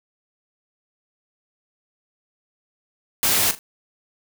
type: noise with echo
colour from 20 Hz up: white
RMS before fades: -19 dBFS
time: 3.23-3.51 s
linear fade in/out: 0 ms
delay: 40 ms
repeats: 2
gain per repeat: -13 dB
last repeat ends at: 3.59 s
effects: none